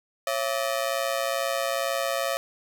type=ring-modulated tone; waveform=sawtooth; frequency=609 Hz; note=D#5; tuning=37 cents flat; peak=-18 dBFS; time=0.27-2.37 s; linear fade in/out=0 ms; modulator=61.1 Hz; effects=none